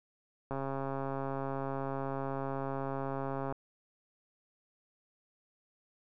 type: click train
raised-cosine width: 1 ms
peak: -23 dBFS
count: 411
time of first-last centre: 0.51-3.525 s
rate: 136 Hz
effects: none